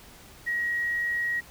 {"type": "tone with quantisation", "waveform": "sine", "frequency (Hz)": 1899, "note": "A#6", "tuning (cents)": 32, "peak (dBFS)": -25, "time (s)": [0.46, 1.41], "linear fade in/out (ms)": 20, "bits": 9, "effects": ["pink hiss -50 dBFS RMS until 1.5 s"]}